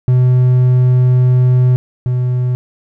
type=tone pair in turn; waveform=triangle; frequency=126.1 / 125.08 Hz; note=B2 / B2; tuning=+36 / +22 cents; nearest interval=unison; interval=14 cents; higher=first; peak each=-5 / -10 dBFS; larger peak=first; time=0.08-1.76 / 2.06-2.55 s; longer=first; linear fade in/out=0 ms; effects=none